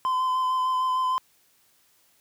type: tone with vibrato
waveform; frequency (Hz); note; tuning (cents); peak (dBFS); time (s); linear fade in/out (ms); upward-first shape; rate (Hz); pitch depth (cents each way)
triangle; 1025; C6; -36; -20; 0.05-1.18; 0; square; 6.6; 13
effects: white hiss -63 dBFS RMS until 2.2 s + high-pass 60 Hz 12 dB/octave